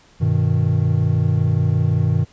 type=chord; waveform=triangle; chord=G augmented; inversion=none; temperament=equal; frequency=98 / 123.47 / 155.56 Hz; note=G2 / B2 / D#3; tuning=0 / 0 / 0 cents; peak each=-17 dBFS; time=0.2-2.25 s; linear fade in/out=20 ms; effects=pink hiss -52 dBFS RMS until 2.32 s + resampled to 16000 Hz